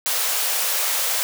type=high-pass noise; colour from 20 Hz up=white; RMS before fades=-22 dBFS; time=0.06-1.23 s; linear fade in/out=0 ms; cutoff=450 Hz; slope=96 dB/octave; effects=none